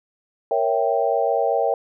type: chord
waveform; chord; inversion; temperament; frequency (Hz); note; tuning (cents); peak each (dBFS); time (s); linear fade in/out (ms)
sine; A# diminished seventh; none; equal; 466.2 / 554.4 / 659.3 / 784; A#4 / C#5 / E5 / G5; 0 / 0 / 0 / 0; -23; 0.51-1.74; 2
effects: none